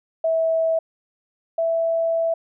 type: tone pair in turn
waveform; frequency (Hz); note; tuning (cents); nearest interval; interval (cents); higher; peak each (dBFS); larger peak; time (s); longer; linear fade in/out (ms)
sine; 651 / 660.5; E5 / E5; -22 / +3; unison; 25; second; -17 / -18; first; 0.24-0.79 / 1.58-2.34; second; 5
effects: none